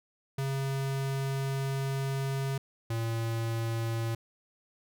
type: tone pair in turn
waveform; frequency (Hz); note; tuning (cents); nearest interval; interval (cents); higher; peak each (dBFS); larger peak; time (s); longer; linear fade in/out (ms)
square; 135.9 / 114.3; C#3 / A#2; -34 / -34; minor third; 300; first; -30 / -30; neither; 0.38-2.58 / 2.9-4.15; first; 5
effects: none